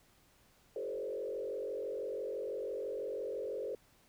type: tone with frequency modulation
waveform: sine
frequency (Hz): 472.6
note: A#4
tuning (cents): +24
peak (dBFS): -36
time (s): 0.76-3.75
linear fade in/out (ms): 2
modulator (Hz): 46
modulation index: 1.8
effects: pink hiss -67 dBFS RMS until 4.08 s